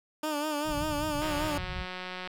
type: tone with vibrato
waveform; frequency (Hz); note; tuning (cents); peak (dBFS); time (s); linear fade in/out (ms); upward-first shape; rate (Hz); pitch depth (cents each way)
15% pulse; 300.2; D4; +38; -23; 0.23-1.58; 5; sine; 5.1; 63
type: low-pass noise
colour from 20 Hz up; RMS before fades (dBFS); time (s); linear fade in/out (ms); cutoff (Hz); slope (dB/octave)
pink; -38; 0.64-1.87; 50; 190; 96
type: click train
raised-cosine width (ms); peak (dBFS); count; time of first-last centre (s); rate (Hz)
0.3; -22; 194; 1.22-2.275; 183
effects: none